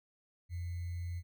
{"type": "tone with sample-and-hold", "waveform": "sine", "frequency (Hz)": 86.8, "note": "F2", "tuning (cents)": -10, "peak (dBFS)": -36, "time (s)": [0.49, 1.23], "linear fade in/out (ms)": 50, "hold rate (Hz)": 2100, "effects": []}